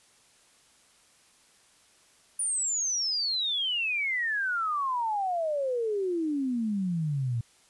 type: exponential sweep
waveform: sine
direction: down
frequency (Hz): 9570 to 113.1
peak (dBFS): -26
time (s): 2.39-7.41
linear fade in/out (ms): 5
effects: white hiss -61 dBFS RMS until 7.69 s + resampled to 24000 Hz